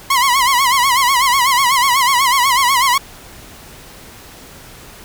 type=tone with vibrato; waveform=sawtooth; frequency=1034 Hz; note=C6; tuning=21 cents flat; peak=-7 dBFS; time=0.1-2.98 s; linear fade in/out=5 ms; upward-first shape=sine; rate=8.1 Hz; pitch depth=130 cents each way; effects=pink hiss -38 dBFS RMS until 5.04 s